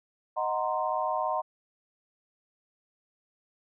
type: chord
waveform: sine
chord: C half-diminished seventh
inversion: first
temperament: equal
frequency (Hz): 622.3 / 740 / 932.3 / 1046.5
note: Eb5 / Gb5 / Bb5 / C6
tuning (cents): 0 / 0 / 0 / 0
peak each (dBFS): -32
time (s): 0.36-1.42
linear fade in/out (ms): 20
effects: none